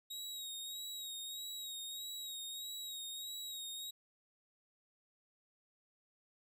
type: tone with vibrato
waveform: sawtooth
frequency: 3794 Hz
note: A#7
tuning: 30 cents sharp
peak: -40 dBFS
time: 0.1-3.91 s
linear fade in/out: 10 ms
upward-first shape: sine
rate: 1.6 Hz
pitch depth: 42 cents each way
effects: none